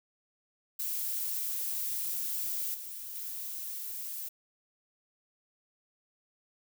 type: noise with level steps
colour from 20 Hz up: violet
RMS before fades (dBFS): -34 / -42 / -39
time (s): 0.79-4.29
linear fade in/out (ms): 10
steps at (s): 2.74 / 3.15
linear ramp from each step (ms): 5
effects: none